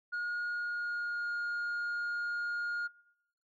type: tone with pitch glide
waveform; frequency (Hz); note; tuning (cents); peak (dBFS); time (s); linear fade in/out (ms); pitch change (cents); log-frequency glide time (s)
sine; 1436 to 1422.8; F6 to F6; +48 to +32; -30; 0.12-2.88; 20; -16; 0.47-1.32
effects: noise-tail reverb RT60 0.9 s tail -25 dB re dry + tanh soft clip ceiling -32 dBFS